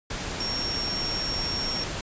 sine tone in noise, 5530 Hz, F8, 18 cents flat, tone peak -28 dBFS, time 0.4-1.84 s, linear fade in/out 5 ms, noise pink, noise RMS -32 dBFS, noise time 0.1-2.01 s, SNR +1 dB, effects resampled to 16000 Hz

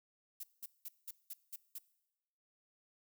violet noise bursts, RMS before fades -45 dBFS, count 7, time 0.4-1.785 s, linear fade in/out 5 ms, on 35 ms, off 190 ms, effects noise-tail reverb RT60 1.0 s tail -20 dB re dry

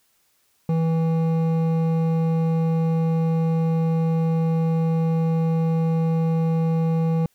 triangle tone with hard clipping, 163.1 Hz, E3, 18 cents flat, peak -20 dBFS, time 0.69-7.26 s, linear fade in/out 2 ms, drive 14 dB, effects white hiss -65 dBFS RMS until 7.34 s

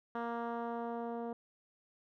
10% pulse tone with low-pass filter sweep, 234.1 Hz, A#3, 8 cents sharp, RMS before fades -39 dBFS, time 0.15-1.33 s, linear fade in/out 2 ms, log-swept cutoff 1400 to 580 Hz, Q 0.99, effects none

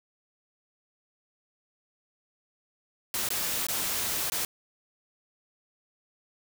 white noise with dropouts, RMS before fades -30 dBFS, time 3.14-4.45 s, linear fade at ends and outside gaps 1 ms, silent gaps 3.288-3.304 / 3.668-3.685 / 4.299-4.32 s, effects none

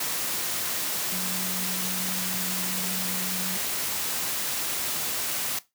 sine tone in noise, 184.5 Hz, F#3, 5 cents flat, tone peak -33 dBFS, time 1.12-3.57 s, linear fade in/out 5 ms, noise white, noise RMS -29 dBFS, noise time 0-5.59 s, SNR -7 dB, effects noise-tail reverb RT60 0.2 s tail -17 dB re dry + high-pass 100 Hz 12 dB/octave

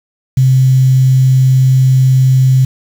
sine tone with quantisation, 130.81 Hz, C3, in tune, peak -5 dBFS, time 0.37-2.65 s, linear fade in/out 5 ms, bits 5, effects none

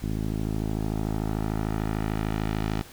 10% pulse tone with low-pass filter sweep, 53.4 Hz, G#1, 49 cents sharp, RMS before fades -28 dBFS, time 0.02-2.82 s, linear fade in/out 10 ms, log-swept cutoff 310 to 4700 Hz, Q 0.78, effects pink hiss -47 dBFS RMS until 2.92 s

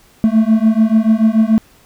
triangle beating tone pair, 217.5 / 224.4 Hz, A3 / A3, -20 / +34 cents, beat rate 6.9 Hz, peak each -10 dBFS, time 0.24-1.58 s, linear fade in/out 0 ms, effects pink hiss -49 dBFS RMS until 1.85 s

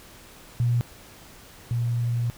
sine tone pair in turn, 120 / 118.9 Hz, B2 / A#2, -49 / +35 cents, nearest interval unison, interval 16 cents, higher first, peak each -19 / -22 dBFS, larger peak first, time 0.6-0.81 / 1.71-2.3 s, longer second, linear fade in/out 0 ms, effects pink hiss -48 dBFS RMS until 2.37 s

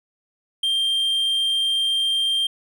triangle tone, 3177 Hz, G7, 23 cents sharp, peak -17 dBFS, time 0.63-2.47 s, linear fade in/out 5 ms, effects none

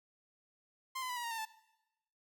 sawtooth tone with pitch steps, 1046.5 / 1016.7 / 987.8 / 959.6 / 932.3 / 905.8 / 880 Hz, C6 / B5 / B5 / A#5 / A#5 / A#5 / A5, 0 / +50 / 0 / +50 / 0 / -50 / 0 cents, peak -34 dBFS, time 0.95-1.454 s, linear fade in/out 10 ms, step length 72 ms, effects noise-tail reverb RT60 0.9 s tail -18 dB re dry

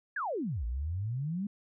sine exponential two-way sweep, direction down then up, 1760 to 55 to 211 Hz, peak -31 dBFS, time 0.16-1.47 s, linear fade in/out 5 ms, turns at 0.65 s, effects none

